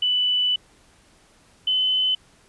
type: tone pair in turn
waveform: sine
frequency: 2982 / 3031 Hz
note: F#7 / F#7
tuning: +13 / +41 cents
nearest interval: unison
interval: 28 cents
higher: second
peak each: -18 / -18 dBFS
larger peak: neither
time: 0.02-0.56 / 1.67-2.15 s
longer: first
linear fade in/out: 5 ms
effects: pink hiss -56 dBFS RMS until 2.48 s + resampled to 24000 Hz